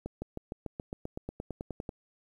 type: accelerating click train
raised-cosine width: 2 ms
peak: -23 dBFS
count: 16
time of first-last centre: 0.06-1.892 s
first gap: 160 ms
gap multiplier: 0.96
effects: 10-bit